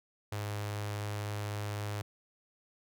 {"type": "tone with notch filter", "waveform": "sawtooth", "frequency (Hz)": 103.83, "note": "G#2", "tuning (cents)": 0, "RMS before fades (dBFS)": -37, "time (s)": [0.32, 2.02], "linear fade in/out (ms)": 5, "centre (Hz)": 230, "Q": 0.97, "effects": []}